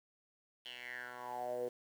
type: tone with band-pass filter sweep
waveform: 10% pulse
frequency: 123.47 Hz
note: B2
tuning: in tune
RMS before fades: -43 dBFS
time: 0.65-1.69 s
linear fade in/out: 10 ms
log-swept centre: 3200 to 440 Hz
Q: 6.4
effects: 10-bit